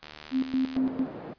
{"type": "click train", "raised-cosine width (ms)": 0.2, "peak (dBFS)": -24, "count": 57, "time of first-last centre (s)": [0.03, 0.767], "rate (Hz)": 76}
{"type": "tone with tremolo", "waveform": "sine", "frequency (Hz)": 261.6, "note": "C4", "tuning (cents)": 0, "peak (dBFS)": -22, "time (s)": [0.31, 1.07], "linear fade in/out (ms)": 50, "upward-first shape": "square", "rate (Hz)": 4.4, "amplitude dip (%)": 75}
{"type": "band-pass noise", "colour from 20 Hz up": "white", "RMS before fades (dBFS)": -40, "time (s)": [0.75, 1.34], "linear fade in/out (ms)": 10, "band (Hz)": [160, 490], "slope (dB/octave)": 12}
{"effects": ["pink hiss -65 dBFS RMS until 1.38 s", "resampled to 11025 Hz"]}